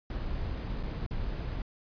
brown noise with dropouts, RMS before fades -34 dBFS, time 0.1-1.62 s, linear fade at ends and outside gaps 2 ms, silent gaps 0.829-0.834 / 1.064-1.109 s, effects resampled to 11025 Hz

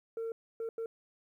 sine tone bursts at uneven times, 454.6 Hz, A#4, 43 cents flat, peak -32 dBFS, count 3, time 0.17-0.32 / 0.6-0.69 / 0.78-0.86 s, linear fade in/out 2 ms, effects tanh soft clip ceiling -33 dBFS + 12-bit

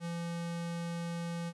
square tone, 170 Hz, F3, 46 cents flat, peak -36 dBFS, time 0-1.53 s, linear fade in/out 50 ms, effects resampled to 24000 Hz + 12-bit

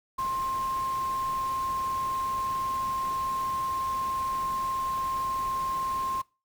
sine tone in noise, 1058 Hz, C6, 19 cents sharp, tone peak -27 dBFS, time 0.18-6.22 s, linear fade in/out 10 ms, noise pink, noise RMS -43 dBFS, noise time 0.18-6.22 s, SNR +13 dB, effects noise-tail reverb RT60 0.3 s tail -22 dB re dry

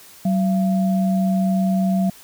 sine tone pair together, 189.3 / 679.9 Hz, F#3 / F5, +40 / -47 cents, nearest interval octave + minor seventh, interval 2213 cents, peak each -16 / -26 dBFS, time 0.25-2.1 s, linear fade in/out 5 ms, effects white hiss -45 dBFS RMS until 2.23 s

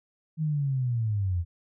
sine linear sweep, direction down, 160 to 82.41 Hz, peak -24 dBFS, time 0.37-1.45 s, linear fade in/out 50 ms, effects none

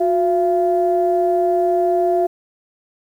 sine tone pair together, 361.3 / 682 Hz, F#4 / F5, -41 / -41 cents, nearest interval major seventh, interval 1100 cents, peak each -16 dBFS, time 0-2.27 s, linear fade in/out 10 ms, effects tanh soft clip ceiling -6 dBFS + 8-bit

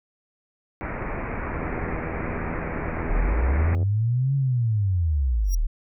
pink low-pass noise, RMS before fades -30 dBFS, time 0.81-3.75 s, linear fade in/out 0 ms, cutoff 2400 Hz, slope 96 dB/octave
click train, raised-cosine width 2 ms, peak -22 dBFS, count 189, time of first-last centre 1.52-3.83 s, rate 81.4 Hz
sine linear two-way sweep, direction up then down, 32.47 to 140 to 32.47 Hz, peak -19 dBFS, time 3.09-5.67 s, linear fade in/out 10 ms, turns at 4.35 s
sawtooth tone with exponential growth, 5700 Hz, F8, 34 cents sharp, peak -27 dBFS, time 5.44-5.55 s, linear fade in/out 5 ms, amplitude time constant 23 ms
effects none

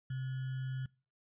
sine tone with sample-and-hold, 130.6 Hz, C3, 3 cents flat, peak -35 dBFS, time 0.1-0.86 s, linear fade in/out 5 ms, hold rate 1575 Hz, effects noise-tail reverb RT60 0.4 s tail -25 dB re dry + resampled to 8000 Hz

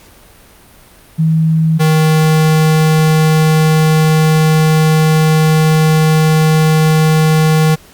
sine / square tone pair in turn, 160.2 / 156.9 Hz, E3 / D#3, -49 / +15 cents, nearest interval unison, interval 36 cents, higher first, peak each -8 dBFS, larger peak neither, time 1.18-1.79 / 1.79-7.76 s, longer second, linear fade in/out 20 ms, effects pink hiss -42 dBFS RMS until 7.93 s + Opus 48 kbps

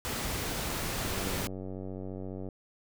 pink noise, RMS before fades -34 dBFS, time 0.05-1.47 s, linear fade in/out 0 ms
click train, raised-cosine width 2 ms, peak -27 dBFS, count 137, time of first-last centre 1.05-2.488 s, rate 94.6 Hz
effects none

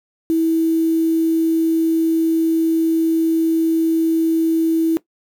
sine tone with quantisation, 325 Hz, E4, 24 cents flat, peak -13 dBFS, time 0.3-4.97 s, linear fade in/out 0 ms, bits 6, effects noise-tail reverb RT60 0.1 s tail -17 dB re dry

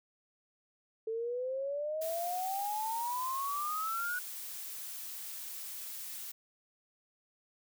sine exponential sweep, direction up, 440 to 1480 Hz, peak -33 dBFS, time 1.07-4.19 s, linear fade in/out 5 ms
blue noise, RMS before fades -43 dBFS, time 2.01-6.32 s, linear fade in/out 10 ms
effects none

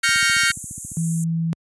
sawtooth chord, G half-diminished seventh, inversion third, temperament equal, 1396.9 / 1568 / 1864.7 / 2217 Hz, F6 / G6 / Bb6 / Db7, 0 / 0 / 0 / 0 cents, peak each -18 dBFS, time 0.03-0.52 s, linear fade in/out 10 ms
click train, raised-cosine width 5 ms, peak -23 dBFS, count 13, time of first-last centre 0.09-0.918 s, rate 14.5 Hz
pink high-pass noise, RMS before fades -31 dBFS, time 0.45-1.24 s, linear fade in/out 2 ms, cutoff 6600 Hz, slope 96 dB/octave
sine tone, 164.81 Hz, E3, in tune, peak -19 dBFS, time 0.97-1.53 s, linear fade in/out 0 ms
effects high-pass 80 Hz 12 dB/octave + resampled to 24000 Hz

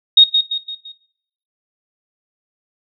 sine tone with echo, 3729 Hz, A#7, in tune, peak -3 dBFS, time 0.17-0.24 s, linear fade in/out 5 ms, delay 170 ms, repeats 4, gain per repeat -7 dB, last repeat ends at 0.92 s, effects noise-tail reverb RT60 0.7 s tail -20 dB re dry

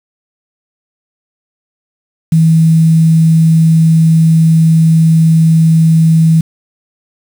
sine tone with quantisation, 161.8 Hz, E3, 32 cents flat, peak -4 dBFS, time 2.32-6.41 s, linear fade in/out 5 ms, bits 5, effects none

